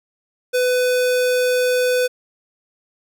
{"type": "tone", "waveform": "square", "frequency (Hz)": 500, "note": "B4", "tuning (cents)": 21, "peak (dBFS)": -16, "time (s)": [0.53, 2.08], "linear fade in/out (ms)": 20, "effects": []}